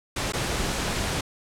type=noise with dropouts; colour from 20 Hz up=pink; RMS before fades=-27 dBFS; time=0.16-1.21 s; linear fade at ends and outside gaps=5 ms; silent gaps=0.323-0.334 s; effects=low-pass 9000 Hz 12 dB/octave